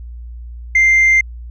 sine tone, 2093 Hz, C7, in tune, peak -6 dBFS, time 0.75-1.21 s, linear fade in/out 5 ms, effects tanh soft clip ceiling -6 dBFS + added 59 Hz sine -28 dBFS peak until 1.5 s

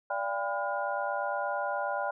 sine tone cluster, 584 / 692 / 801 / 1003 / 1425 Hz, D5 / F5 / G5 / B5 / F6, -10 / -16 / +37 / +26 / +34 cents, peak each -34 / -38 / -34 / -37 / -36 dBFS, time 0.1-2.11 s, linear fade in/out 5 ms, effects none

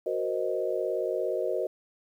sine chord, C half-diminished seventh, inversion second, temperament equal, 370 / 466.2 / 523.3 / 622.3 Hz, Gb4 / Bb4 / C5 / Eb5, 0 / 0 / 0 / 0 cents, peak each -32 dBFS, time 0.06-1.67 s, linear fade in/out 5 ms, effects 10-bit

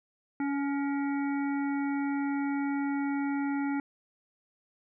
harmonic tone with a mistuned harmonic, 281.2 Hz, C#4, 25 cents sharp, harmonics 1 / 3 / 5 / 7 / 8, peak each -28 / -38 / -42 / -45 / -46 dBFS, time 0.4-3.8 s, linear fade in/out 2 ms, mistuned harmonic 7, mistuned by -39 cents, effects none

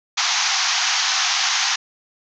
white band-pass noise, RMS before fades -20 dBFS, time 0.17-1.76 s, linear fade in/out 10 ms, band 720 to 6600 Hz, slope 96 dB/octave, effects none

